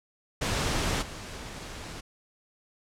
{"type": "noise with level steps", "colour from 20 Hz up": "pink", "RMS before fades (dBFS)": [-28, -40], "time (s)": [0.41, 2.01], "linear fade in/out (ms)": 10, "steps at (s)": 1.01, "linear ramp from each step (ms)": 20, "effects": ["low-pass 8000 Hz 12 dB/octave"]}